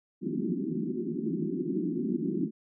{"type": "band-pass noise", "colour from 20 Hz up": "white", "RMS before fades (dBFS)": -31, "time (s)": [0.21, 2.51], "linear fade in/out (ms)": 50, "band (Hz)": [160, 370], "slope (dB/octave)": 96, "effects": []}